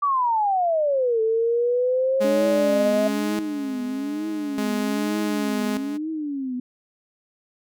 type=exponential two-way sweep; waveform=sine; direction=down then up; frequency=1174.7 to 440 to 641 Hz; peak=-18 dBFS; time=0.02-3.08 s; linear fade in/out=10 ms; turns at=1.21 s
type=tone with tremolo; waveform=sawtooth; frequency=209.2 Hz; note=G#3; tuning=13 cents sharp; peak=-20 dBFS; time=2.2-5.98 s; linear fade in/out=20 ms; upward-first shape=square; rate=0.42 Hz; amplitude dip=70%
type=tone with vibrato; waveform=sine; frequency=282.1 Hz; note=C#4; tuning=30 cents sharp; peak=-25 dBFS; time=2.24-6.6 s; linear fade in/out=5 ms; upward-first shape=triangle; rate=1.1 Hz; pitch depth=230 cents each way
effects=none